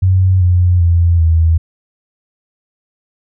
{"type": "tone with pitch steps", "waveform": "sine", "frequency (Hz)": [93.4, 89.29, 85.35, 81.59], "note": ["F#2", "F2", "F2", "E2"], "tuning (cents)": [17, 39, -39, -17], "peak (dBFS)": -7, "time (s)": [0.02, 1.58], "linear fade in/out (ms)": 10, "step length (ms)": 390, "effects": []}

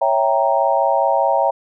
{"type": "chord", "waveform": "sine", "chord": "C# diminished seventh", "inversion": "none", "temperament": "equal", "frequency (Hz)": [554.4, 659.3, 784, 932.3], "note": ["C#5", "E5", "G5", "Bb5"], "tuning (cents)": [0, 0, 0, 0], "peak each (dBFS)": -19, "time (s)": [0.01, 1.51], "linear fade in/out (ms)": 10, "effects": []}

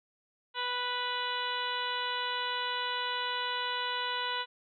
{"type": "harmonic tone", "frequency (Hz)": 493.2, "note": "B4", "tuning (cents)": -2, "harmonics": [1, 2, 3, 4, 5, 6, 7, 8], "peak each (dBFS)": [-43, -35, -38, -42, -45, -38, -41, -41], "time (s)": [0.54, 4.46], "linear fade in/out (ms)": 50, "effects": []}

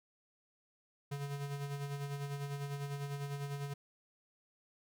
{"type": "tone with tremolo", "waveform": "square", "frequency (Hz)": 141.7, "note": "C#3", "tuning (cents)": 38, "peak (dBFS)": -37, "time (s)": [1.11, 3.74], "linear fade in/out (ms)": 10, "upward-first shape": "sine", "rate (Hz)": 10, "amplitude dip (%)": 50, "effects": []}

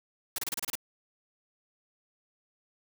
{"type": "noise bursts", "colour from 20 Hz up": "white", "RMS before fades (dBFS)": -33, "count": 8, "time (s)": [0.36, 0.754], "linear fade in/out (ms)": 2, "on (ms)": 23, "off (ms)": 30, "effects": []}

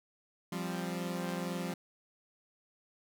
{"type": "chord", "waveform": "sawtooth", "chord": "F suspended second", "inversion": "none", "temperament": "equal with one note detuned", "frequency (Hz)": [174.61, 196.68, 261.6], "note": ["F3", "G3", "C4"], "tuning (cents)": [0, 6, 0], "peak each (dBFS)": [-33, -36, -39], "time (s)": [0.52, 1.74], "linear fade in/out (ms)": 5, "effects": []}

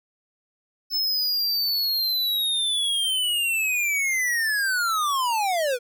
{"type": "linear sweep", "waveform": "square", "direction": "down", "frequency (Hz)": [5274, 466.2], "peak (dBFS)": -22, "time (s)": [0.9, 5.79], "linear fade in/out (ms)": 50, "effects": []}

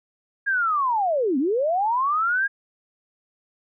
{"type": "linear two-way sweep", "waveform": "sine", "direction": "down then up", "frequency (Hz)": [1647, 246.9, 1647], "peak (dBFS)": -19, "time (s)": [0.46, 2.48], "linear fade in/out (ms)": 20, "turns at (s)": 1.38, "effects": []}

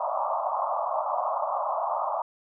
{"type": "band-pass noise", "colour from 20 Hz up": "pink", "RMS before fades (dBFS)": -28, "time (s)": [0, 2.22], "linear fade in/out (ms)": 5, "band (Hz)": [590, 1200], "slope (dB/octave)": 96, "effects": []}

